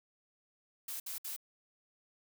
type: noise bursts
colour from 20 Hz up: blue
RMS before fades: -41 dBFS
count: 3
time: 0.88-1.364 s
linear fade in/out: 5 ms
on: 120 ms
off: 62 ms
effects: none